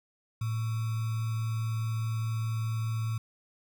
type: tone with sample-and-hold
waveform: sine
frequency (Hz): 111.9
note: A2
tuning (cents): +30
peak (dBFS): -28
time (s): 0.41-3.18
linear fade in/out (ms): 5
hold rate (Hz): 1225
effects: none